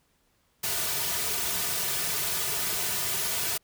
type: noise with comb filter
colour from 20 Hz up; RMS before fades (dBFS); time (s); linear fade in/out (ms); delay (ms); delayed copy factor
white; -29; 0.63-3.58; 10; 3.7; -0.8
effects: pink hiss -69 dBFS RMS until 3.63 s